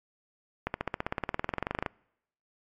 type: accelerating click train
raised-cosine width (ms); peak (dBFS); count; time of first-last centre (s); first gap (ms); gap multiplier
0.5; -14; 24; 0.67-1.862; 71; 0.97
effects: noise-tail reverb RT60 0.8 s tail -26 dB re dry + MP3 64 kbps

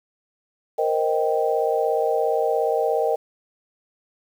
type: chord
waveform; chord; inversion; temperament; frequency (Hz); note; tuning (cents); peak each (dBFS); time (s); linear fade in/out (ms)
sine; C minor seventh; third; equal; 466.2 / 523.3 / 622.3 / 784; Bb4 / C5 / Eb5 / G5; 0 / 0 / 0 / 0; -22 / -27 / -24 / -25; 0.78-3.16; 10
effects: 8-bit

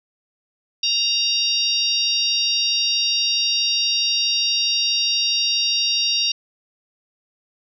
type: harmonic tone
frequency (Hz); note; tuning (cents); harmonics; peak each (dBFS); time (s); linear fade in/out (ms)
932.3; A#5; 0; 3 / 4 / 5 / 6; -23 / -23 / -23 / -23; 0.83-6.32; 5
effects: none

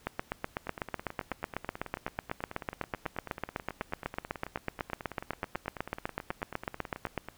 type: two click trains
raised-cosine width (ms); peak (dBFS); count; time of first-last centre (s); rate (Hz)
0.5; -16 / -24; 58 / 62; 0.07-7.177 / 0.67-7.286; 8.02 / 9.22
effects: pink hiss -60 dBFS RMS until 7.37 s

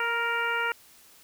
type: harmonic tone with a mistuned harmonic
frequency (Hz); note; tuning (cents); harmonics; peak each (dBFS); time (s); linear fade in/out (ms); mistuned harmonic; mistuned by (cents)
466.2; A#4; 0; 1 / 2 / 3 / 4 / 5 / 6; -35 / -32 / -28 / -34 / -34 / -37; 0-0.72; 2; 2; +18
effects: white hiss -55 dBFS RMS until 1.23 s

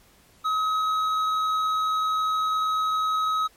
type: tone with hard clipping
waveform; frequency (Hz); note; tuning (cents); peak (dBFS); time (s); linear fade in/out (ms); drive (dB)
sine; 1274; D#6; +41; -23; 0.44-3.48; 20; 6
effects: pink hiss -57 dBFS RMS until 3.56 s + MP3 64 kbps

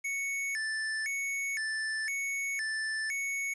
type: tone with vibrato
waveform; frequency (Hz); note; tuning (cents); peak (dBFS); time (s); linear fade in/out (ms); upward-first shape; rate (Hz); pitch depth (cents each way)
square; 1975.5; B6; 0; -32; 0.04-3.54; 10; square; 0.98; 200
effects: resampled to 24000 Hz + 10-bit

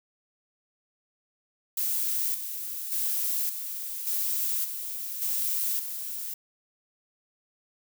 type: noise with tremolo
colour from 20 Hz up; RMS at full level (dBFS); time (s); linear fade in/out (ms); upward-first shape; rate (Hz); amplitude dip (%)
violet; -28; 1.77-6.34; 5; square; 0.87; 55
effects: none

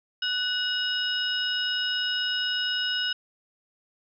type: tone cluster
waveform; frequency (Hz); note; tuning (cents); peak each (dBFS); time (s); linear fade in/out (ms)
sine; 1488 / 2904 / 3755 / 5160; F#6 / F#7 / A#7 / E8; +9 / -33 / +12 / -38; -30 / -27 / -36 / -34; 0.22-3.13; 5
effects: none

